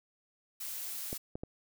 blue noise, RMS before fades -40 dBFS, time 0.6-1.18 s, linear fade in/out 10 ms
clicks, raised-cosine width 2 ms, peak -25 dBFS, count 3, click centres 1.129 / 1.355 / 1.435 s
effects none

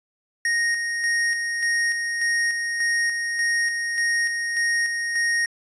square tone with tremolo, 1864.7 Hz, A#6, in tune, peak -20 dBFS, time 0.45-5.46 s, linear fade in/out 2 ms, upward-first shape square, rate 1.7 Hz, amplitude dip 40%, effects resampled to 22050 Hz

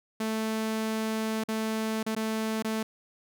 sawtooth tone with dropouts, 220 Hz, A3, in tune, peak -24 dBFS, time 0.2-2.83 s, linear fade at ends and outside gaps 5 ms, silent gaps 1.438-1.485 / 2.03-2.063 / 2.151-2.163 / 2.625-2.645 s, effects none

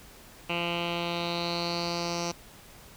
10% pulse tone with low-pass filter sweep, 171.6 Hz, F3, 30 cents flat, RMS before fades -31 dBFS, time 0.49-2.32 s, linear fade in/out 10 ms, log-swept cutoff 2800 to 5600 Hz, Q 5.6, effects pink hiss -51 dBFS RMS until 2.96 s

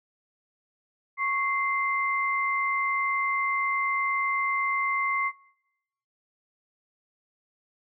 sine tone pair together, 1102.9 / 2082 Hz, C#6 / C7, -9 / -9 cents, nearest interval major seventh, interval 1100 cents, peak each -27 dBFS, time 1.17-5.32 s, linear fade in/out 50 ms, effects noise-tail reverb RT60 0.9 s tail -23 dB re dry

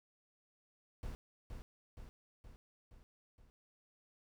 brown noise with echo, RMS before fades -43 dBFS, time 1.03-1.15 s, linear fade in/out 0 ms, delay 470 ms, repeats 5, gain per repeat -4 dB, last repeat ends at 3.5 s, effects none

